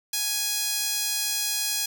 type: tone with high-pass filter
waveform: sawtooth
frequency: 830.6 Hz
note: G#5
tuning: in tune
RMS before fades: -27 dBFS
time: 0.13-1.86 s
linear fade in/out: 5 ms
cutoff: 4600 Hz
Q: 0.84
effects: none